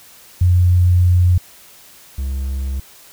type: tone pair in turn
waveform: sine / triangle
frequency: 89.3 / 67.15 Hz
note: F2 / C2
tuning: +39 / +46 cents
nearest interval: perfect fourth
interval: 493 cents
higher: first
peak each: -9 / -17 dBFS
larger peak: first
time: 0.41-1.38 / 2.18-2.8 s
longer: first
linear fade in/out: 5 ms
effects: white hiss -44 dBFS RMS until 3.12 s

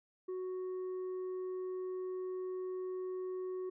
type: tone with tanh clipping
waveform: triangle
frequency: 370 Hz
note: F#4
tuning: in tune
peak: -38 dBFS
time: 0.28-3.7 s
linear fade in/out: 10 ms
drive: 8 dB
effects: none

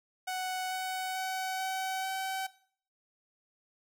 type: tone with pitch steps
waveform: sawtooth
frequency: 743 / 748.2 / 753.4 / 758.6 / 763.9 Hz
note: F#5 / F#5 / F#5 / F#5 / G5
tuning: +7 / +19 / +31 / +43 / -45 cents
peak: -29 dBFS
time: 0.27-2.47 s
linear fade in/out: 10 ms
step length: 440 ms
effects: noise-tail reverb RT60 0.5 s tail -17 dB re dry

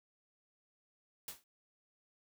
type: noise with exponential decay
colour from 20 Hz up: white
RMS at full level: -40 dBFS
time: 1.28-1.44 s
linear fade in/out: 2 ms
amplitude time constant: 34 ms
effects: none

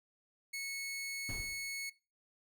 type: tone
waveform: sawtooth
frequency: 2200 Hz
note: C#7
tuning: 14 cents flat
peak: -35 dBFS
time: 0.53-1.9 s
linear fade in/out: 10 ms
type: noise with exponential decay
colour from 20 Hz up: brown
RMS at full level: -38 dBFS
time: 1.29-1.75 s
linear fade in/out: 1 ms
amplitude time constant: 100 ms
effects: noise-tail reverb RT60 0.3 s tail -19 dB re dry

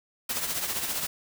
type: noise with tremolo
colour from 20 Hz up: white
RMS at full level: -28 dBFS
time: 0.29-1.07 s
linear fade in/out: 5 ms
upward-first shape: triangle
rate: 15 Hz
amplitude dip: 60%
effects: none

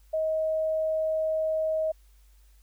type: tone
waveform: sine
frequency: 632 Hz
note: D#5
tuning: 27 cents sharp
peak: -24 dBFS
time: 0.13-1.92 s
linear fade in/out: 10 ms
effects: added 50 Hz sine -54 dBFS peak until 2.62 s + white hiss -67 dBFS RMS until 2.62 s

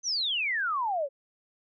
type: exponential sweep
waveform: sine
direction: down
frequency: 6272 to 527 Hz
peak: -26 dBFS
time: 0.03-1.09 s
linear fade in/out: 50 ms
effects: none

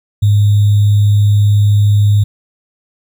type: tone with sample-and-hold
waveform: sine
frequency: 103.1 Hz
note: G#2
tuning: 12 cents flat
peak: -6 dBFS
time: 0.22-2.24 s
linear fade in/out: 10 ms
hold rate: 3675 Hz
effects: none

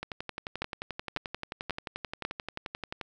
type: two click trains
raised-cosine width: 0.3 ms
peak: -19 / -14 dBFS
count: 35 / 4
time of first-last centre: 0.03-3.012 / 0.62-2.25 s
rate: 11.4 / 1.84 Hz
effects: none

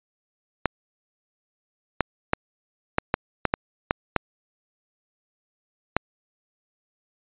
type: clicks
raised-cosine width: 0.5 ms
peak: -4 dBFS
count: 10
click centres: 0.657 / 2.007 / 2.334 / 2.984 / 3.141 / 3.453 / 3.539 / 3.909 / 4.163 / 5.966 s
effects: resampled to 8000 Hz

